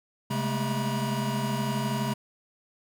square tone cluster, 133.7 / 203.4 / 215.6 / 234.8 / 965 Hz, C3 / G#3 / A3 / A#3 / B5, +38 / -36 / -35 / +13 / -40 cents, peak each -31 / -37 / -32 / -40 / -35 dBFS, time 0.3-2.14 s, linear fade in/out 10 ms, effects none

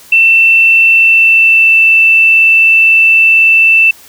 sine tone with pitch glide, 2680 to 2661 Hz, E7 to E7, +28 to +16 cents, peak -3 dBFS, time 0.12-3.91 s, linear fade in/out 5 ms, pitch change -12 cents, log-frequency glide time 0.93-1.8 s, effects white hiss -38 dBFS RMS until 4.08 s

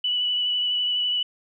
sine tone with vibrato, 2960 Hz, F#7, in tune, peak -21 dBFS, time 0.04-1.23 s, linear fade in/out 5 ms, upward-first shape sine, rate 12 Hz, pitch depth 16 cents each way, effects none

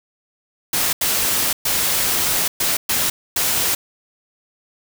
white noise bursts at uneven times, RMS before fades -19 dBFS, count 6, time 0.73-0.93 / 1.01-1.53 / 1.65-2.48 / 2.6-2.77 / 2.89-3.1 / 3.36-3.75 s, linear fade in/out 5 ms, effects none

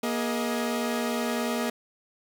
sawtooth tone cluster, 237.5 / 416.3 / 629 Hz, A#3 / G#4 / D#5, +33 / +4 / +19 cents, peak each -24 / -30 / -29 dBFS, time 0.03-1.7 s, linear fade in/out 5 ms, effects none

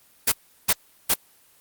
white noise bursts, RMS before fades -18 dBFS, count 3, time 0.27-1.143 s, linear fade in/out 10 ms, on 51 ms, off 360 ms, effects white hiss -57 dBFS RMS until 1.6 s + Opus 24 kbps

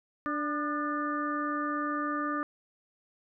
harmonic tone with a mistuned harmonic, 293.7 Hz, D4, in tune, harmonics 1 / 2 / 4 / 5 / 6, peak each -33 / -40 / -32 / -41 / -40 dBFS, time 0.26-2.43 s, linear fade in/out 0 ms, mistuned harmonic 4, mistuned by +48 cents, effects none

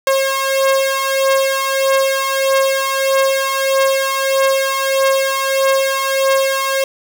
sawtooth beating tone pair, 538 / 539.6 Hz, C5 / C#5, +48 / -47 cents, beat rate 1.6 Hz, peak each -14 / -11 dBFS, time 0.07-6.84 s, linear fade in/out 2 ms, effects none

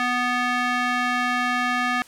square tone with band-pass filter, 246.9 Hz, B3, in tune, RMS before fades -23 dBFS, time 0-2.02 s, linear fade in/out 0 ms, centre 1700 Hz, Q 1.4, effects white hiss -49 dBFS RMS until 2.07 s + low-pass 11000 Hz 12 dB/octave

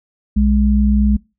sine tone pair together, 61.75 / 207.7 Hz, B1 / G#3, 0 / 0 cents, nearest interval octave + major sixth, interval 2100 cents, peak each -13 dBFS, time 0.36-1.17 s, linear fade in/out 10 ms, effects noise-tail reverb RT60 0.3 s tail -25 dB re dry

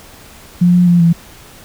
sine tone with pitch steps, 176.5 / 177.8 / 173.9 / 168.2 Hz, F3 / F3 / F3 / E3, +19 / +31 / -7 / +35 cents, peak -6 dBFS, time 0.61-1.13 s, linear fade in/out 10 ms, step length 130 ms, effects pink hiss -39 dBFS RMS until 1.64 s

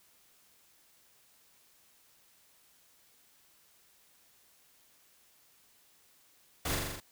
pink noise with echo, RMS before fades -34 dBFS, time 6.65-6.75 s, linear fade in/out 5 ms, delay 42 ms, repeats 6, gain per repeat -2 dB, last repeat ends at 7.002 s, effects white hiss -65 dBFS RMS until 7.11 s

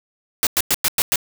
white noise bursts, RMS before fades -17 dBFS, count 6, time 0.43-1.158 s, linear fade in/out 0 ms, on 38 ms, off 100 ms, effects none

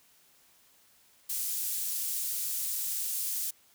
pink high-pass noise, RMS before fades -33 dBFS, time 1.29-3.51 s, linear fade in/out 10 ms, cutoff 9000 Hz, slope 12 dB/octave, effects white hiss -63 dBFS RMS until 3.74 s

